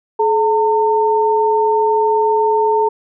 sine tone pair together, 428 / 907 Hz, A4 / A#5, -48 / -48 cents, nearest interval octave + minor second, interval 1300 cents, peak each -14 dBFS, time 0.19-2.89 s, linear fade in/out 10 ms, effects none

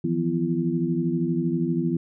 sine tone cluster, 161.7 / 174.3 / 250 / 337.8 Hz, E3 / F3 / B3 / E4, -33 / -3 / +21 / +42 cents, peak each -27 dBFS, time 0.04-1.97 s, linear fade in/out 5 ms, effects none

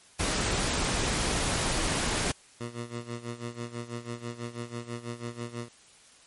pink noise, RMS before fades -28 dBFS, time 0.19-2.32 s, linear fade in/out 10 ms
15% pulse tone with tremolo, 118.8 Hz, A#2, 33 cents sharp, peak -26 dBFS, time 2.6-5.69 s, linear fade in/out 10 ms, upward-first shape sine, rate 6.1 Hz, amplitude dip 80%
effects white hiss -56 dBFS RMS until 6.26 s + MP3 48 kbps

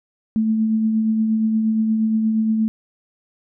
sine tone with tremolo, 220 Hz, A3, in tune, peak -14 dBFS, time 0.36-2.68 s, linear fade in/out 0 ms, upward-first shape triangle, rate 8.5 Hz, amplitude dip 35%, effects none

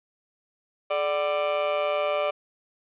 35% pulse tone with amplitude modulation, 590 Hz, D5, 8 cents sharp, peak -18 dBFS, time 0.9-2.31 s, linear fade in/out 10 ms, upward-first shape sine, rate 163 Hz, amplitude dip 75%, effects resampled to 8000 Hz + 9-bit

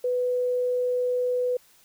sine tone, 496.6 Hz, B4, 9 cents sharp, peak -22 dBFS, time 0.04-1.57 s, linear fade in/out 5 ms, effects white hiss -58 dBFS RMS until 1.84 s

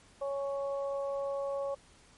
harmonic tone, 277.7 Hz, C#4, 3 cents sharp, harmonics 2 / 3 / 4, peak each -32 / -45 / -43 dBFS, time 0.21-1.75 s, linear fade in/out 10 ms, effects pink hiss -60 dBFS RMS until 2.17 s + MP3 48 kbps

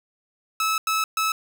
sawtooth tone bursts at uneven times, 1300 Hz, E6, 24 cents flat, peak -17 dBFS, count 3, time 0.6-0.78 / 0.87-1.04 / 1.17-1.32 s, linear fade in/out 2 ms, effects none

